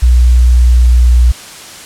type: tone with pitch glide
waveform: sine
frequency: 61.2 to 60.71 Hz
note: B1 to B1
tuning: -15 to -29 cents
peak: -3 dBFS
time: 0.02-1.32 s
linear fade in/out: 10 ms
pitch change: -14 cents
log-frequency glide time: 0.58-1.05 s
effects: white hiss -30 dBFS RMS until 1.85 s + low-pass 9000 Hz 12 dB/octave